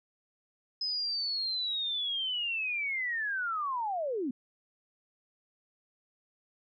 sine linear sweep, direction down, 5100 to 233.1 Hz, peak -30 dBFS, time 0.81-4.31 s, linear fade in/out 5 ms, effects none

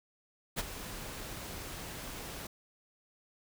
pink noise with ADSR envelope, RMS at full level -31 dBFS, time 0.56-2.47 s, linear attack 31 ms, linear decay 26 ms, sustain -12 dB, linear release 4 ms, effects none

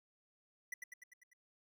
square tone with echo, 1972 Hz, B6, 3 cents flat, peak -40 dBFS, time 0.72-0.74 s, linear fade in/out 5 ms, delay 99 ms, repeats 6, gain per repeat -4 dB, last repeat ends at 1.334 s, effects none

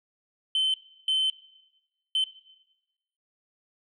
sine tone bursts at uneven times, 3072 Hz, G7, 36 cents flat, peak -20 dBFS, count 3, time 0.55-0.74 / 1.08-1.3 / 2.15-2.24 s, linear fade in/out 2 ms, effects noise-tail reverb RT60 1.0 s tail -18 dB re dry + tanh soft clip ceiling -20 dBFS

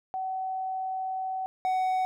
sine / triangle tone pair in turn, 756 / 747.3 Hz, F#5 / F#5, +37 / +17 cents, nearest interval unison, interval 20 cents, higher first, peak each -29 / -22 dBFS, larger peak second, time 0.14-1.46 / 1.65-2.05 s, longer first, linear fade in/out 0 ms, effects none

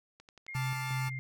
click train, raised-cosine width 0.2 ms, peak -36 dBFS, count 5, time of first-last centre 0.2-0.554 s, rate 11.3 Hz
sine tone with vibrato, 2119 Hz, C7, 21 cents sharp, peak -40 dBFS, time 0.48-1.19 s, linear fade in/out 5 ms, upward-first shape square, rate 5.6 Hz, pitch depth 10 cents each way
sawtooth chord, D minor, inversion second, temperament equal, 880 / 1174.7 / 1396.9 Hz, A5 / D6 / F6, 0 / 0 / 0 cents, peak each -36 / -41 / -41 dBFS, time 0.54-1.1 s, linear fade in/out 20 ms
sine tone with tremolo, 130.81 Hz, C3, in tune, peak -31 dBFS, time 0.55-1.19 s, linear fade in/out 0 ms, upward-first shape square, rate 2.8 Hz, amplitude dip 45%
effects none

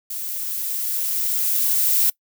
violet noise with level ramp, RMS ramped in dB -29 to -17 dBFS, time 0.1-2.1 s, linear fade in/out 5 ms, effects noise-tail reverb RT60 0.1 s tail -23 dB re dry

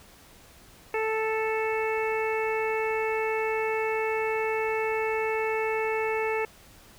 harmonic tone, 440 Hz, A4, in tune, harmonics 1 / 2 / 3 / 4 / 5 / 6, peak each -27 / -32 / -38 / -37 / -34 / -37 dBFS, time 0.94-6.45 s, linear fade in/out 2 ms, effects pink hiss -53 dBFS RMS until 6.98 s

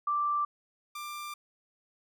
sine / sawtooth tone pair in turn, 1174.7 / 1186.3 Hz, D6 / D6, 0 / +17 cents, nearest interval unison, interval 17 cents, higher second, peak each -26 / -34 dBFS, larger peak first, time 0.07-0.45 / 0.95-1.34 s, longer second, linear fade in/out 5 ms, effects none

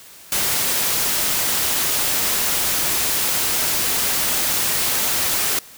white noise, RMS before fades -20 dBFS, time 0.32-5.59 s, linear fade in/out 2 ms, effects white hiss -43 dBFS RMS until 5.77 s

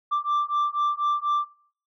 sine beating tone pair, 1174.7 / 1178.8 Hz, D6 / D6, 0 / +6 cents, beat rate 4.1 Hz, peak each -23 dBFS, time 0.11-1.46 s, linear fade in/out 20 ms, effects noise-tail reverb RT60 0.5 s tail -19 dB re dry + tanh soft clip ceiling -19 dBFS

